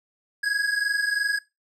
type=tone pair together; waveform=square; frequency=1642.1 / 1665 Hz; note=G#6 / G#6; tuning=-20 / +4 cents; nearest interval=unison; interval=24 cents; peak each=-28 / -24 dBFS; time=0.43-1.39 s; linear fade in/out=10 ms; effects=noise-tail reverb RT60 0.2 s tail -18 dB re dry + low-pass 8000 Hz 12 dB/octave